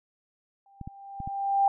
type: tone with exponential growth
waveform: sine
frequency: 792 Hz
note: G5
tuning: 18 cents sharp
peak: -17 dBFS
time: 0.66-1.68 s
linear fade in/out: 2 ms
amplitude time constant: 220 ms
type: clicks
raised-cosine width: 5 ms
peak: -25 dBFS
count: 4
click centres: 0.813 / 0.875 / 1.203 / 1.275 s
effects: none